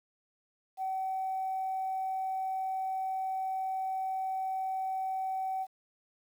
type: tone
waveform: sine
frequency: 761 Hz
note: F#5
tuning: 48 cents sharp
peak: -30 dBFS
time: 0.77-5.67 s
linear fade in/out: 50 ms
effects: tanh soft clip ceiling -26 dBFS + 10-bit